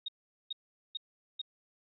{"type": "tone bursts", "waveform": "sine", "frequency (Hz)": 3729, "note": "A#7", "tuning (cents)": 0, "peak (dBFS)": -34, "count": 4, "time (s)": [0.06, 1.416], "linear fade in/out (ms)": 5, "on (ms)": 24, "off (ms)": 420, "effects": []}